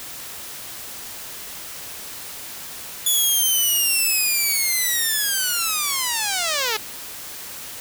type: linear sweep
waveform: 5% pulse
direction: down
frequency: 3447 to 415.3 Hz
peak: -9 dBFS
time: 3.06-6.77 s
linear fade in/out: 5 ms
effects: white hiss -35 dBFS RMS until 7.8 s